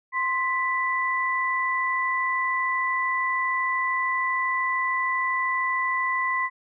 sine tone pair together, 1046.5 / 1979.4 Hz, C6 / B6, 0 / +3 cents, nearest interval major seventh, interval 1103 cents, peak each -25 dBFS, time 0.12-6.5 s, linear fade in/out 50 ms, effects none

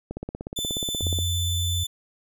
click train, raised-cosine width 2 ms, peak -18 dBFS, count 19, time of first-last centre 0.11-1.188 s, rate 16.7 Hz
sawtooth tone, 3520 Hz, A7, in tune, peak -24 dBFS, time 0.56-1.87 s, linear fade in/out 10 ms
sine tone with pitch glide, 87.31 to 88.22 Hz, F2 to F2, 0 to +18 cents, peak -24 dBFS, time 1.02-1.84 s, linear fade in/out 10 ms, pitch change +18 cents, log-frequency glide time 1.12-1.21 s
effects none

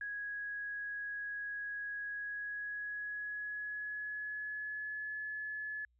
sine tone with pitch glide, 1661.2 to 1711.9 Hz, G#6 to A6, 0 to -48 cents, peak -38 dBFS, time 0.01-5.85 s, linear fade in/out 2 ms, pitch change +52 cents, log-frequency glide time 2.07-5.16 s, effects added 60 Hz sine -70 dBFS peak until 5.99 s

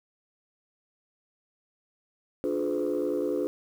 sine chord, D diminished seventh, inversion none, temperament just, 293.7 / 352.4 / 422.9 / 507.5 Hz, D4 / F4 / Ab4 / Cb5, 0 / +16 / +31 / +47 cents, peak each -30 dBFS, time 2.44-3.47 s, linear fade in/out 0 ms, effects tanh soft clip ceiling -20 dBFS + 9-bit

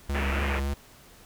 square tone with vibrato, 69.3 Hz, C#2, in tune, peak -27 dBFS, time 0.09-0.74 s, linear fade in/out 5 ms, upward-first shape sine, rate 3.6 Hz, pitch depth 30 cents each way
white low-pass noise, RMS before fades -32 dBFS, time 0.14-0.6 s, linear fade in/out 10 ms, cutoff 2700 Hz, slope 48 dB/octave
effects pink hiss -53 dBFS RMS until 1.25 s

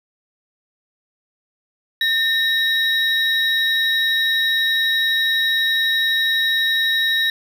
triangle tone pair together, 1811 / 3822 Hz, A6 / A#7, +49 / +43 cents, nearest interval octave + minor second, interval 1294 cents, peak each -17 dBFS, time 2.01-7.3 s, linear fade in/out 2 ms, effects none

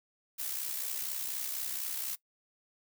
blue noise with amplitude modulation, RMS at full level -34 dBFS, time 0.38-2.16 s, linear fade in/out 20 ms, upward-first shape sine, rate 64.1 Hz, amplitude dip 55%, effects noise-tail reverb RT60 0.1 s tail -20 dB re dry

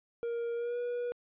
triangle tone with pitch glide, 469.1 to 484.2 Hz, A#4 to B4, +11 to -34 cents, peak -30 dBFS, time 0.23-1.12 s, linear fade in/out 0 ms, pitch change +55 cents, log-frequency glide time 0.55-0.78 s, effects resampled to 8000 Hz

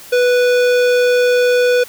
sine tone with hard clipping, 493 Hz, B4, 3 cents flat, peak -12 dBFS, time 0.12-1.84 s, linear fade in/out 10 ms, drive 17 dB, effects white hiss -37 dBFS RMS until 1.88 s

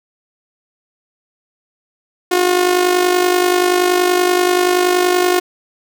sawtooth tone with amplitude modulation, 359.9 Hz, F#4, 48 cents flat, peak -5 dBFS, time 2.31-5.4 s, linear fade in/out 10 ms, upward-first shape sine, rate 50.5 Hz, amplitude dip 60%, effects none

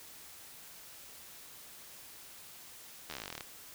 slowing click train, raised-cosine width 0.2 ms, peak -23 dBFS, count 17, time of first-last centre 3.1-3.408 s, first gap 12 ms, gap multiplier 1.06, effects white hiss -52 dBFS RMS until 3.74 s

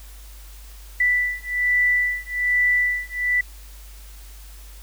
sine beating tone pair, 1975.5 / 1976.7 Hz, B6 / B6, 0 / +1 cents, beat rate 1.2 Hz, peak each -21 / -21 dBFS, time 1-3.41 s, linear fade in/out 5 ms, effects added 50 Hz sine -39 dBFS peak until 4.82 s + white hiss -48 dBFS RMS until 4.82 s

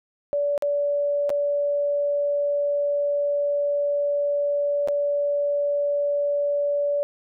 sine tone with dropouts, 576 Hz, D5, 34 cents flat, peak -20 dBFS, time 0.33-7.03 s, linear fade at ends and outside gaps 0 ms, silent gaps 0.578-0.623 / 1.294-1.302 / 4.875-4.885 s, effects none

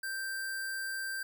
sine tone with sample-and-hold, 1569 Hz, G6, 1 cent sharp, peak -34 dBFS, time 0.03-1.23 s, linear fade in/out 5 ms, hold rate 6300 Hz, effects none

